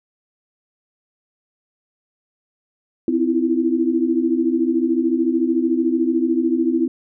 sine tone cluster, 256.5 / 323.3 / 336.9 Hz, C4 / E4 / E4, -34 / -34 / +38 cents, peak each -20 dBFS, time 3.08-6.88 s, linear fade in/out 2 ms, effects none

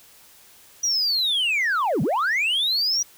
sine linear two-way sweep, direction down then up, 5860 to 121.1 to 5860 Hz, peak -17 dBFS, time 0.83-3.03 s, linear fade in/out 10 ms, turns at 2.02 s, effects tanh soft clip ceiling -18 dBFS + white hiss -51 dBFS RMS until 3.17 s

